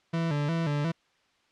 40% pulse tone with vibrato, 155.56 Hz, D#3, in tune, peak -25 dBFS, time 0.13-0.92 s, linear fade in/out 10 ms, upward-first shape square, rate 2.8 Hz, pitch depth 110 cents each way, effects white hiss -67 dBFS RMS until 1.51 s + low-pass 4000 Hz 12 dB/octave

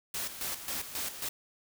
white noise with tremolo, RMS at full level -35 dBFS, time 0.14-1.29 s, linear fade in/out 5 ms, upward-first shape square, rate 3.7 Hz, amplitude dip 65%, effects none

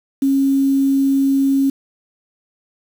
sine tone with quantisation, 272.9 Hz, C#4, 27 cents flat, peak -12 dBFS, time 0.22-1.7 s, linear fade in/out 5 ms, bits 6, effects none

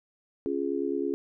sine chord, Db major, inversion none, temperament just, 277.2 / 346.5 / 415.8 Hz, Db4 / F4 / Ab4, 0 / -14 / +2 cents, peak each -31 dBFS, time 0.46-1.14 s, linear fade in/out 0 ms, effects none

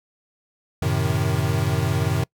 square chord, F# diminished seventh, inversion none, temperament equal, 92.5 / 110 / 130.81 / 155.56 Hz, F#2 / A2 / C3 / Eb3, 0 / 0 / 0 / 0 cents, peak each -26 dBFS, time 0.82-2.24 s, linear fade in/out 5 ms, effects noise-tail reverb RT60 0.1 s tail -25 dB re dry

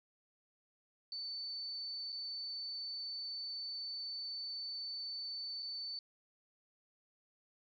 sine tone with dropouts, 4516 Hz, C#8, 31 cents sharp, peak -40 dBFS, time 1.12-5.99 s, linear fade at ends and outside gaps 1 ms, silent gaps 2.121-2.126 / 5.624-5.628 s, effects none

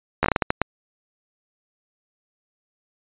slowing click train, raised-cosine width 0.5 ms, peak -3 dBFS, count 9, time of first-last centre 0.23-0.617 s, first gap 13 ms, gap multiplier 1.36, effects resampled to 8000 Hz

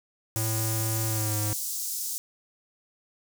pink high-pass noise, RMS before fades -32 dBFS, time 0.36-2.18 s, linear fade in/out 0 ms, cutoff 5800 Hz, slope 24 dB/octave
square tone with pitch glide, 110.9 to 105.65 Hz, A2 to G#2, +14 to +30 cents, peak -28 dBFS, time 0.36-1.53 s, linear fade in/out 0 ms, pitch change -84 cents, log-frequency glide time 1.06-1.4 s
effects none

